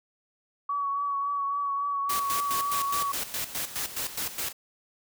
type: tone with vibrato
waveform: sine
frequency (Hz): 1129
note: C#6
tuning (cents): +31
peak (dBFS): -26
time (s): 0.69-3.12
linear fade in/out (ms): 5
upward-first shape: triangle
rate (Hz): 3.6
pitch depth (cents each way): 29
type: noise with tremolo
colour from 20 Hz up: white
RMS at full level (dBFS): -31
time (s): 2.09-4.53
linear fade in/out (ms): 10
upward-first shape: square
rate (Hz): 4.8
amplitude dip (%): 70
effects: none